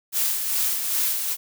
blue noise with tremolo, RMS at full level -22 dBFS, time 0.12-1.37 s, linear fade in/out 50 ms, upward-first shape sine, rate 2.5 Hz, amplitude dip 45%, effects none

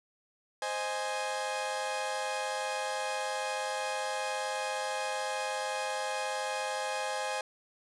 sawtooth chord, Ab major, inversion first, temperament equal, 523.3 / 622.3 / 830.6 Hz, C5 / Eb5 / Ab5, 0 / 0 / 0 cents, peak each -33 / -35 / -31 dBFS, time 0.62-7.41 s, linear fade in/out 2 ms, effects resampled to 24000 Hz + 11-bit

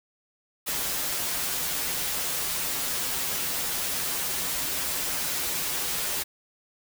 white noise with comb filter, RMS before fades -29 dBFS, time 0.66-6.24 s, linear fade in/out 20 ms, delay 9.2 ms, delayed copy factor -0.65, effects none

